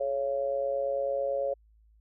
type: tone with amplitude modulation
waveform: sine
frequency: 554.4 Hz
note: C#5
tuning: in tune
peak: -23 dBFS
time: 0-1.54 s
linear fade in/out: 10 ms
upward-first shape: sine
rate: 129 Hz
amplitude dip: 80%
effects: added 54 Hz sine -58 dBFS peak until 2 s